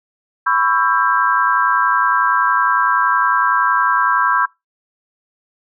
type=chord; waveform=sine; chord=C# half-diminished seventh; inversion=third; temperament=just; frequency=997.9 / 1108.7 / 1330.5 / 1596.6 Hz; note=B5 / C#6 / E6 / G6; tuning=+18 / 0 / +16 / +31 cents; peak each=-18 dBFS; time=0.46-4.46 s; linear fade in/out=10 ms; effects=noise-tail reverb RT60 0.2 s tail -23 dB re dry